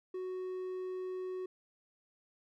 triangle tone, 370.1 Hz, F#4, in tune, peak -35 dBFS, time 0.14-1.46 s, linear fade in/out 5 ms, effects none

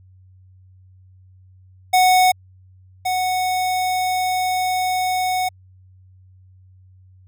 square tone pair in turn, 738 / 738 Hz, F#5 / F#5, -5 / -5 cents, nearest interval unison, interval 0 cents, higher neither, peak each -12 / -19 dBFS, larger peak first, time 1.93-2.32 / 3.05-5.49 s, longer second, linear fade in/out 10 ms, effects added 93 Hz sine -46 dBFS peak until 7.27 s

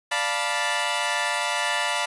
15% pulse chord, B half-diminished seventh, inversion first, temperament equal with one note detuned, 587.3 / 698.5 / 880 / 979.2 Hz, D5 / F5 / A5 / B5, 0 / 0 / 0 / -15 cents, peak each -24 / -23 / -22 / -21 dBFS, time 0.11-2.06 s, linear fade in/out 10 ms, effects resampled to 22050 Hz

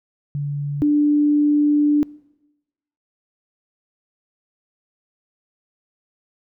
sine tone pair in turn, 143.8 / 294.7 Hz, D3 / D4, -36 / +6 cents, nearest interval octave, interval 1242 cents, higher second, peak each -21 / -13 dBFS, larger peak second, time 0.35-0.82 / 0.82-2.03 s, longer second, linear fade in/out 0 ms, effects noise-tail reverb RT60 1.0 s tail -23 dB re dry

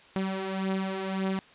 sawtooth beating tone pair, 190 / 191.8 Hz, F#3 / G3, +46 / -37 cents, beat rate 1.8 Hz, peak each -30 / -26 dBFS, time 0.16-1.39 s, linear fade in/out 0 ms, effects white hiss -54 dBFS RMS until 1.54 s + resampled to 8000 Hz

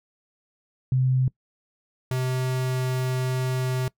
sine / square tone pair in turn, 129.4 / 128.65 Hz, C3 / C3, -19 / -29 cents, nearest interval unison, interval 10 cents, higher first, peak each -18 / -24 dBFS, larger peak first, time 0.92-1.28 / 2.11-3.88 s, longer second, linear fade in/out 2 ms, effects noise-tail reverb RT60 0.1 s tail -22 dB re dry

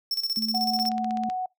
square tone with tremolo, 5400 Hz, E8, 41 cents sharp, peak -24 dBFS, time 0.11-0.89 s, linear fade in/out 2 ms, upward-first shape square, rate 16 Hz, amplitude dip 75%
sine tone with pitch glide, 220 to 221.7 Hz, A3 to A3, 0 to +13 cents, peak -29 dBFS, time 0.37-1.29 s, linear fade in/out 2 ms, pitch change +13 cents, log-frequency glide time 0.54-0.86 s
sine tone, 740 Hz, F#5, in tune, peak -26 dBFS, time 0.54-1.46 s, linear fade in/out 5 ms
click train, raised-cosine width 0.2 ms, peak -23 dBFS, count 9, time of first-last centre 0.79-1.3 s, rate 15.7 Hz
effects noise-tail reverb RT60 0.2 s tail -26 dB re dry

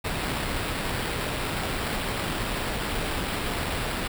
pink noise with sample-and-hold, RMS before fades -29 dBFS, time 0.04-4.08 s, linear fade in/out 10 ms, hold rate 6300 Hz, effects none

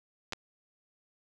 clicks, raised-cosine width 0.2 ms, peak -18 dBFS, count 2, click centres 0.324 / 0.333 s, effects none

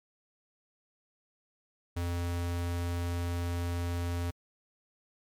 square tone, 86.7 Hz, F2, 12 cents flat, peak -31 dBFS, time 1.96-4.31 s, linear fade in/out 10 ms, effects MP3 96 kbps

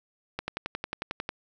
click train, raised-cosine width 0.3 ms, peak -15 dBFS, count 11, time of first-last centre 0.39-1.291 s, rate 11.1 Hz, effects none

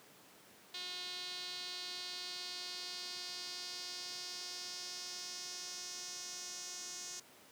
sawtooth tone with band-pass filter sweep, 360 Hz, F#4, 47 cents flat, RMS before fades -45 dBFS, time 0.74-7.2 s, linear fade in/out 5 ms, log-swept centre 3900 to 6200 Hz, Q 3.7, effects pink hiss -60 dBFS RMS until 7.51 s + high-pass 200 Hz 12 dB/octave

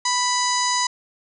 harmonic tone with a mistuned harmonic, 988 Hz, B5, in tune, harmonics 1 / 2 / 3 / 4 / 5 / 6 / 7 / 8 / 9, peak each -22 / -28 / -36 / -29 / -26 / -28 / -28 / -40 / -39 dBFS, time 0.05-0.87 s, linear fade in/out 5 ms, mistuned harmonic 6, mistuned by +73 cents, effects none

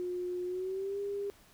sine tone with pitch glide, 358.7 to 402.6 Hz, F4 to G4, +46 to +46 cents, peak -33 dBFS, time 0-1.3 s, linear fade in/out 0 ms, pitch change +200 cents, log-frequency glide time 0.46-0.99 s, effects pink hiss -61 dBFS RMS until 1.53 s

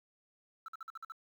sine tone bursts, 1327 Hz, E6, 11 cents sharp, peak -39 dBFS, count 7, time 0.66-1.121 s, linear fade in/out 2 ms, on 23 ms, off 50 ms, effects tanh soft clip ceiling -41 dBFS + 11-bit

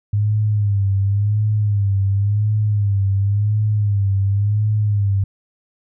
sine tone with vibrato, 102.2 Hz, G#2, 27 cents flat, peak -14 dBFS, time 0.13-5.24 s, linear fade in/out 5 ms, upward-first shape sine, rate 0.93 Hz, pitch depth 75 cents each way, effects none

